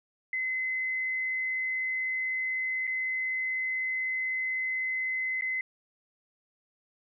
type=tone with dropouts; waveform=sine; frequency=2044 Hz; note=C7; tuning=41 cents flat; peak=-28 dBFS; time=0.33-5.61 s; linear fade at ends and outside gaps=2 ms; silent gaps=2.87-2.875 / 5.411-5.421 s; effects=none